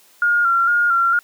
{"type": "tone with vibrato", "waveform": "sine", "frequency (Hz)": 1396.9, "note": "F6", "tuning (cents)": 0, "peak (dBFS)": -13, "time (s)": [0.22, 1.19], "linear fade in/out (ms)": 2, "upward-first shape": "square", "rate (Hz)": 2.2, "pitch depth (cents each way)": 32, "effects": ["white hiss -52 dBFS RMS until 1.23 s", "high-pass 200 Hz 12 dB/octave"]}